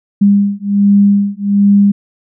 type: beating tone pair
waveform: sine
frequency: 200.8 / 202.1 Hz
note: G3 / G#3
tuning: +42 / -47 cents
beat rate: 1.3 Hz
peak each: -10 dBFS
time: 0.21-1.92 s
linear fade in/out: 10 ms
effects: none